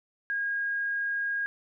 sine tone, 1631 Hz, G#6, 32 cents flat, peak -27 dBFS, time 0.3-1.46 s, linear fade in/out 0 ms, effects none

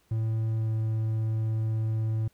triangle tone with pitch glide, 111.3 to 110.47 Hz, A2 to A2, +20 to +7 cents, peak -23 dBFS, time 0.11-2.28 s, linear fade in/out 5 ms, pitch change -13 cents, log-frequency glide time 0.55-0.7 s, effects pink hiss -67 dBFS RMS until 2.33 s

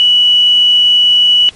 sine tone with quantisation, 2946 Hz, F#7, 8 cents flat, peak -5 dBFS, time 0-1.49 s, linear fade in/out 0 ms, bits 5, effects pink hiss -41 dBFS RMS until 1.55 s + MP3 48 kbps

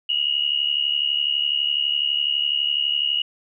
sine tone pair together, 2852 / 2924 Hz, F7 / F#7, +36 / -21 cents, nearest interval unison, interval 43 cents, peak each -22 dBFS, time 0.09-3.22 s, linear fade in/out 5 ms, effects none

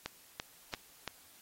click train, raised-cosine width 0.2 ms, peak -19 dBFS, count 4, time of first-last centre 0.06-1.077 s, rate 2.95 Hz, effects white hiss -60 dBFS RMS until 1.41 s + AAC 48 kbps

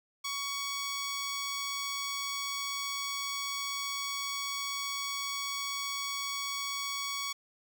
10% pulse tone, 1121 Hz, C#6, 19 cents sharp, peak -25 dBFS, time 0.24-7.33 s, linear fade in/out 10 ms, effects none

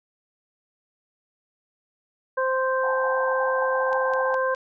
harmonic tone, 522 Hz, C5, 4 cents flat, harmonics 1 / 2 / 3, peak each -23 / -26 / -28 dBFS, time 2.37-4.55 s, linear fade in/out 10 ms
pink band-pass noise, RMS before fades -33 dBFS, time 2.83-4.35 s, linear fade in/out 5 ms, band 750 to 910 Hz, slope 96 dB/octave
click train, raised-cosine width 0.2 ms, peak -24 dBFS, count 4, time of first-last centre 3.93-4.549 s, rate 4.85 Hz
effects none

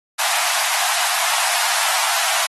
pink high-pass noise, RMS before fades -20 dBFS, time 0.18-2.47 s, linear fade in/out 20 ms, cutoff 650 Hz, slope 96 dB/octave, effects AAC 32 kbps

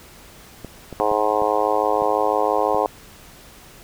clicks, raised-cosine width 2 ms, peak -19 dBFS, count 6, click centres 0.647 / 0.927 / 1.116 / 1.42 / 2.021 / 2.747 s
harmonic tone, 106 Hz, G#2, 36 cents sharp, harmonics 3 / 4 / 5 / 6 / 7 / 8 / 9 / 10, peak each -30 / -24 / -23 / -27 / -23 / -26 / -26 / -27 dBFS, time 1-2.86 s, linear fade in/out 0 ms
effects pink hiss -45 dBFS RMS until 3.83 s

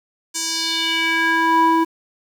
square tone with band-pass filter sweep, 327.9 Hz, E4, 9 cents flat, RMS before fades -18 dBFS, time 0.34-1.85 s, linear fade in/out 20 ms, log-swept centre 7200 to 680 Hz, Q 2.5, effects 7-bit

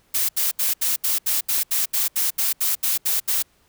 blue noise bursts, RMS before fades -21 dBFS, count 15, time 0.14-3.426 s, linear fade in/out 10 ms, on 150 ms, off 74 ms, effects pink hiss -61 dBFS RMS until 3.68 s

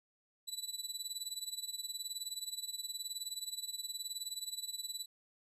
25% pulse tone with tremolo, 3961 Hz, B7, 4 cents sharp, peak -33 dBFS, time 0.47-5.06 s, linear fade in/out 20 ms, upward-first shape sine, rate 19 Hz, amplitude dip 85%, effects resampled to 32000 Hz

